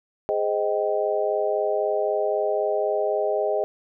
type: chord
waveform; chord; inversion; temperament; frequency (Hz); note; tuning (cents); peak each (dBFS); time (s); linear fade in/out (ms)
sine; Ab major seventh; none; just; 415.3 / 519.1 / 623 / 778.7; Ab4 / C5 / Eb5 / G5; 0 / -14 / +2 / -12; -25 / -29 / -24 / -30; 0.29-3.64; 0
effects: none